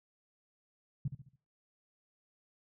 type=tone with echo; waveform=sine; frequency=138.59 Hz; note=C#3; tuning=in tune; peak=-30 dBFS; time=1.05-1.08 s; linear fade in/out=5 ms; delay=70 ms; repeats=4; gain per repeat=-8 dB; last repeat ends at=1.36 s; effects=noise-tail reverb RT60 0.5 s tail -23 dB re dry